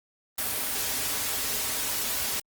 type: noise with comb filter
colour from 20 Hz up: white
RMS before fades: -29 dBFS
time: 0.38-2.4 s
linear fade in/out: 5 ms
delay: 5.7 ms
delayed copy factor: -0.55
effects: Opus 32 kbps